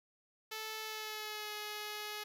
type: tone with pitch glide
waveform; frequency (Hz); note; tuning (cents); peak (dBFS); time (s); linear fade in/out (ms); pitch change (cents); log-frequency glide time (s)
5% pulse; 437 to 421.1; A4 to G#4; -12 to +24; -29; 0.51-2.24; 10; -64; 0.82-1.53
effects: none